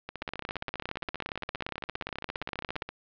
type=two click trains; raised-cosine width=0.3 ms; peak=-20 / -16 dBFS; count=43 / 46; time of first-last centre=0.09-2.89 / 0.22-2.821 s; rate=15 / 17.3 Hz; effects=low-pass 4000 Hz 12 dB/octave